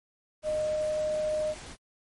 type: tone in noise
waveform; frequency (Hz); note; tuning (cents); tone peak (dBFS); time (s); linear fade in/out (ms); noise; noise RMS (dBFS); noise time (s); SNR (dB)
sine; 615; D#5; -20; -26; 0.43-1.55; 50; pink; -44; 0.42-1.77; +15
effects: MP3 48 kbps